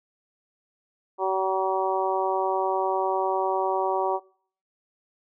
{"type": "harmonic tone", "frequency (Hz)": 190, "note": "F#3", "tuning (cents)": 46, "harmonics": [2, 3, 4, 5, 6], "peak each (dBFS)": [-27, -30, -28, -27, -33], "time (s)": [1.18, 4.2], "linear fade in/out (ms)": 50, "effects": ["noise-tail reverb RT60 0.5 s tail -22 dB re dry"]}